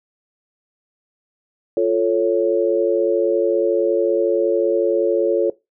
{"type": "chord", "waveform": "sine", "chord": "F augmented", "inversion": "none", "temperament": "equal", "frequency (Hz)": [349.2, 440, 554.4], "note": ["F4", "A4", "C#5"], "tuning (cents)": [0, 0, 0], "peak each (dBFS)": [-19, -18, -19], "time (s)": [1.77, 5.5], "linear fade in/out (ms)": 2, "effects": ["noise-tail reverb RT60 0.2 s tail -19 dB re dry"]}